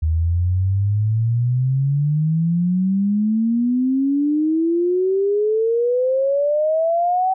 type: exponential sweep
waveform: sine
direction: up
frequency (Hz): 77.78 to 765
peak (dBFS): -15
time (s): 0.02-7.34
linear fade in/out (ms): 10
effects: none